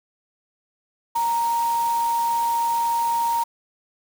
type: tone in noise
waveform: sine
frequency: 932.3 Hz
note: A#5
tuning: in tune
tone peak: -19 dBFS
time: 1.15-3.44 s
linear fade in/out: 10 ms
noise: white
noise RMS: -36 dBFS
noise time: 1.15-3.44 s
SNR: +14 dB
effects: none